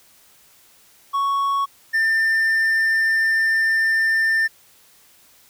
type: tone pair in turn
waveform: triangle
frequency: 1111 / 1793.4 Hz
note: C#6 / A6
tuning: +4 / +33 cents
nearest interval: minor sixth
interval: 829 cents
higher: second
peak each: -16 / -14 dBFS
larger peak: second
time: 1.13-1.66 / 1.93-4.48 s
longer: second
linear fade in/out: 20 ms
effects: white hiss -53 dBFS RMS until 5.49 s